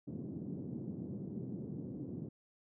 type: band-pass noise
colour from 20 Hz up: white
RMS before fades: -43 dBFS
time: 0.07-2.29 s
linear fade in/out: 5 ms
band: 120 to 300 Hz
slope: 24 dB/octave
effects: none